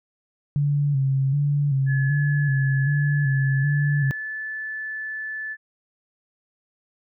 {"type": "tone with vibrato", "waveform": "sine", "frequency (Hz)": 139.6, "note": "C#3", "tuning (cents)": 13, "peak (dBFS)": -18, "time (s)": [0.56, 4.11], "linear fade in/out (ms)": 0, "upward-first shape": "square", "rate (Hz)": 1.3, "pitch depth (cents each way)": 57}
{"type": "tone with pitch glide", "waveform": "sine", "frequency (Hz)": [1711, 1741.9], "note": ["A6", "A6"], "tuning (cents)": [-49, -18], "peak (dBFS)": -28, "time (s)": [1.86, 5.57], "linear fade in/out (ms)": 50, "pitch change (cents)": 31, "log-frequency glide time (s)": [2.88, 4.43]}
{"effects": []}